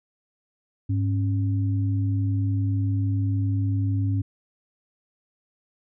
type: tone pair together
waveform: sine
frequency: 101.8 / 274.8 Hz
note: G#2 / C#4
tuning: -34 / -15 cents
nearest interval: octave + perfect fourth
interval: 1719 cents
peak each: -21 / -30 dBFS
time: 0.89-4.22 s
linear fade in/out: 10 ms
effects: none